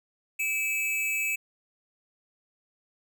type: tone pair together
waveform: square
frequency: 2314 / 2600 Hz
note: D7 / E7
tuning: -26 / -24 cents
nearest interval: major second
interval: 202 cents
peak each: -33 / -28 dBFS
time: 0.39-1.36 s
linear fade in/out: 10 ms
effects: none